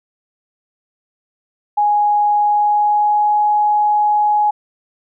sine tone with pitch glide, 830.6 to 837.8 Hz, G#5 to G#5, 0 to +15 cents, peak -11 dBFS, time 1.77-4.51 s, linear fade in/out 10 ms, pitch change +15 cents, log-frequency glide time 2.37-3.37 s, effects none

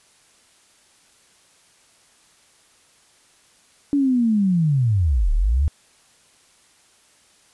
sine linear two-way sweep, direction down then up, 290 to 33.55 to 78.5 Hz, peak -15 dBFS, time 3.93-5.68 s, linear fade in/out 0 ms, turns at 5.32 s, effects white hiss -56 dBFS RMS until 7.53 s + resampled to 24000 Hz

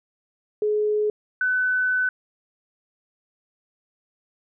sine tone pair in turn, 422.4 / 1505.3 Hz, G#4 / F#6, +29 / +29 cents, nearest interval octave + minor seventh, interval 2200 cents, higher second, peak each -19 dBFS, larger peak neither, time 0.62-1.1 / 1.41-2.09 s, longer second, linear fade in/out 2 ms, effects none

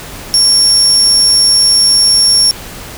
35% pulse tone, 5500 Hz, F8, 27 cents flat, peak -3 dBFS, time 0.34-2.51 s, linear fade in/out 0 ms, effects pink hiss -28 dBFS RMS until 2.97 s

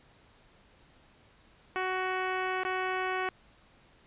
10% pulse tone with dropouts, 372.5 Hz, F#4, 12 cents sharp, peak -21 dBFS, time 1.76-3.29 s, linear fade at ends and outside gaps 0 ms, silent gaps 2.634-2.651 s, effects pink hiss -61 dBFS RMS until 4.06 s + resampled to 8000 Hz

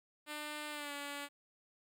5% pulse tone with pitch glide, 299.4 to 285.9 Hz, D4 to D4, +33 to -46 cents, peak -30 dBFS, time 0.26-1.29 s, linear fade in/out 50 ms, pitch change -79 cents, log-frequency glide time 0.71-0.93 s, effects none

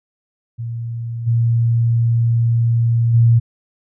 sine tone with level steps, 116.54 Hz, A#2, in tune, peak -22 / -12 / -8 dBFS, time 0.58-3.4 s, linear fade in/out 20 ms, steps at 1.26 / 3.13 s, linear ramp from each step 20 ms, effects none

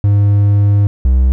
triangle tone pair in turn, 101.8 / 64.13 Hz, G#2 / C2, -34 / -34 cents, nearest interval minor sixth, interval 800 cents, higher first, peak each -5 dBFS, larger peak neither, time 0.04-0.87 / 1.05-1.32 s, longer first, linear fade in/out 0 ms, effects none

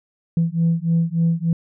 sine beating tone pair, 164.81 / 168.21 Hz, E3 / E3, 0 / +35 cents, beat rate 3.4 Hz, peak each -18 dBFS, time 0.37-1.53 s, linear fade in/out 2 ms, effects tanh soft clip ceiling -11 dBFS

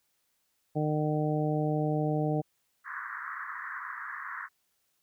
harmonic tone, 152.1 Hz, D#3, 39 cents flat, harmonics 1 / 2 / 3 / 4 / 5, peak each -29 / -32 / -34 / -35 / -36 dBFS, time 0.75-2.42 s, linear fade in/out 20 ms
white band-pass noise, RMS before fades -39 dBFS, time 2.84-4.49 s, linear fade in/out 50 ms, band 1000 to 1900 Hz, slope 96 dB/octave
effects white hiss -75 dBFS RMS until 5.02 s

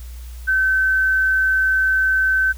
sine tone, 1535 Hz, G6, 37 cents flat, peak -14 dBFS, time 0.47-2.53 s, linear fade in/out 20 ms, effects added 60 Hz sine -31 dBFS peak until 2.57 s + white hiss -47 dBFS RMS until 2.57 s

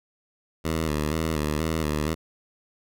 10% pulse tone with vibrato, 77.78 Hz, D#2, in tune, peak -16 dBFS, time 0.64-2.15 s, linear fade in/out 20 ms, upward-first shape square, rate 2.1 Hz, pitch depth 59 cents each way, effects none

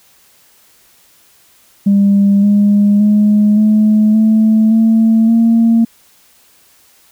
sine tone with pitch steps, 200 / 204.6 / 209.2 / 214 / 218.9 / 223.8 / 228.9 Hz, G3 / G#3 / G#3 / A3 / A3 / A3 / A#3, +35 / -26 / +13 / -48 / -9 / +30 / -31 cents, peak -5 dBFS, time 1.86-5.85 s, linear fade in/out 10 ms, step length 570 ms, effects tanh soft clip ceiling -3 dBFS + white hiss -49 dBFS RMS until 7.11 s

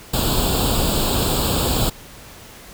pink noise with comb filter, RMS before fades -19 dBFS, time 0.13-1.9 s, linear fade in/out 10 ms, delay 0.25 ms, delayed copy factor +0.85, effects pink hiss -41 dBFS RMS until 2.73 s

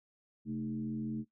sine tone with frequency modulation, 220 Hz, A3, in tune, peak -34 dBFS, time 0.45-1.25 s, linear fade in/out 50 ms, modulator 85.7 Hz, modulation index 0.84, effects noise-tail reverb RT60 0.1 s tail -18 dB re dry

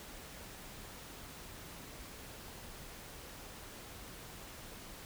silence, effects pink hiss -50 dBFS RMS until 5.05 s

